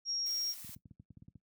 sine tone, 5588 Hz, F8, in tune, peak -33 dBFS, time 0.05-0.55 s, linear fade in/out 50 ms
blue noise, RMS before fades -48 dBFS, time 0.26-0.75 s, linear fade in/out 2 ms
clicks, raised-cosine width 5 ms, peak -38 dBFS, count 11, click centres 0.646 / 0.693 / 0.764 / 0.857 / 0.911 / 0.999 / 1.106 / 1.172 / 1.223 / 1.283 / 1.356 s
effects noise-tail reverb RT60 0.1 s tail -17 dB re dry + high-pass 100 Hz 12 dB/octave

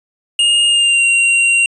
square tone with pitch glide, 2840 to 2759 Hz, F7 to F7, +28 to -22 cents, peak -10 dBFS, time 0.39-1.66 s, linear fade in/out 2 ms, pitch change -50 cents, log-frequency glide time 0.67-1.04 s, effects resampled to 22050 Hz

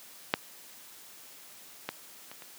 clicks, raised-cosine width 0.3 ms, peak -7 / -16 / -28 / -29 dBFS, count 4, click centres 0.339 / 1.89 / 2.315 / 2.422 s, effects white hiss -51 dBFS RMS until 2.58 s + high-pass 150 Hz 12 dB/octave

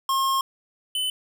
square tone pair in turn, 1074 / 3021 Hz, C6 / F#7, +45 / +35 cents, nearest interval octave + tritone, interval 1790 cents, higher second, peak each -21 / -24 dBFS, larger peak first, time 0.09-0.41 / 0.95-1.1 s, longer first, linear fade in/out 2 ms, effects none

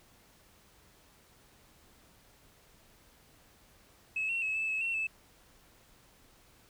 sine tone with pitch steps, 2586 / 2720 / 2581 / 2625 / 2587 / 2714 / 2620 Hz, E7 / F7 / E7 / E7 / E7 / E7 / E7, -34 / -46 / -37 / -8 / -33 / +50 / -11 cents, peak -29 dBFS, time 4.16-5.07 s, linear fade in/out 5 ms, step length 130 ms, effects tanh soft clip ceiling -26 dBFS + pink hiss -62 dBFS RMS until 6.69 s

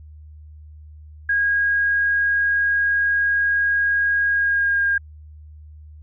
sine tone with pitch glide, 1637 to 1615.4 Hz, G#6 to G#6, -25 to -48 cents, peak -16 dBFS, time 1.29-4.98 s, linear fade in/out 5 ms, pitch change -23 cents, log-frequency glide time 4.29-4.86 s, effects added 76 Hz sine -39 dBFS peak until 6.02 s

